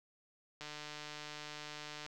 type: click train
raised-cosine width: 0.2 ms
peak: -28 dBFS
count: 219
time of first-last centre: 0.61-2.063 s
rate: 150 Hz
effects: none